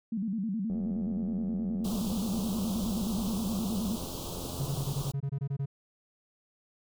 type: tone with vibrato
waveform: sine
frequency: 207.7 Hz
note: G#3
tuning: in tune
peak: -29 dBFS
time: 0.12-3.96 s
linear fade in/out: 5 ms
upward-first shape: square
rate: 9.5 Hz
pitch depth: 150 cents each way
type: click train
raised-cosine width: 2 ms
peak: -31 dBFS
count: 359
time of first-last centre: 0.7-4.82 s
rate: 86.9 Hz
type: band-stop noise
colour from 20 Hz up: pink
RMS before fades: -39 dBFS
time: 1.84-5.12 s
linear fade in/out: 10 ms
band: 1200 to 3000 Hz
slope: 48 dB/octave
type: tone bursts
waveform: triangle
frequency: 138.59 Hz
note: C#3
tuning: in tune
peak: -27 dBFS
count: 12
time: 4.59-5.659 s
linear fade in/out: 10 ms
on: 68 ms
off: 23 ms
effects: none